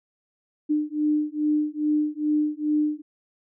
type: beating tone pair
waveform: sine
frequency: 300 / 302.4 Hz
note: D4 / D#4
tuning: +37 / -49 cents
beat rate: 2.4 Hz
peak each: -24 dBFS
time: 0.69-3.02 s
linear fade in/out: 20 ms
effects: none